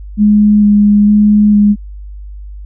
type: tone with vibrato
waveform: sine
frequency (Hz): 207.7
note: G#3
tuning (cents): 0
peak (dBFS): -4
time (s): 0.17-1.76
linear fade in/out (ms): 50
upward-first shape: square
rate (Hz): 1.1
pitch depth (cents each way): 11
effects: added 50 Hz sine -25 dBFS peak until 2.65 s